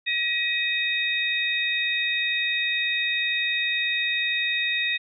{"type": "tone cluster", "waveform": "sine", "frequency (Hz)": [1906, 2522, 3711], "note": ["A#6", "D#7", "A#7"], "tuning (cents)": [38, 23, -9], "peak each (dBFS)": [-27, -26, -27], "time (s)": [0.06, 4.98], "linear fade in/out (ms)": 20, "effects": []}